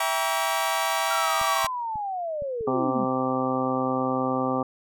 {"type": "chord", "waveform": "sawtooth", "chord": "E diminished seventh", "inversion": "none", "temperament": "just", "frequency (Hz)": [659.3, 791.1, 949.3, 1139.2], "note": ["E5", "G5", "Bb5", "Db6"], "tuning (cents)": [0, 16, 31, 47], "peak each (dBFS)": -25, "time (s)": [0, 1.67], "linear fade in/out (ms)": 5}
{"type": "linear sweep", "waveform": "sine", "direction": "down", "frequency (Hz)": [1391, 185], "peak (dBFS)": -27, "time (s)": [1.1, 3.05], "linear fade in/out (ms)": 10}
{"type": "clicks", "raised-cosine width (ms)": 5, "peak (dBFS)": -29, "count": 5, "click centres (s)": [1.414, 1.645, 1.957, 2.422, 2.609]}
{"type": "harmonic tone", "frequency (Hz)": 129.8, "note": "C3", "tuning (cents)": -13, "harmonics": [1, 2, 3, 4, 5, 6, 7, 8, 9], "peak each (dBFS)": [-36, -27, -34, -29, -36, -31, -36, -39, -30], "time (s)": [2.67, 4.63], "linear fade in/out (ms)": 5}
{"effects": []}